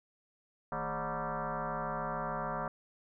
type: tone with frequency modulation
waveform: sine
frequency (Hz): 224.5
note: A3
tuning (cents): +35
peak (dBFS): -33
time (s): 0.72-2.68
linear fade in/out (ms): 2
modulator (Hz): 191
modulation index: 6.4
effects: none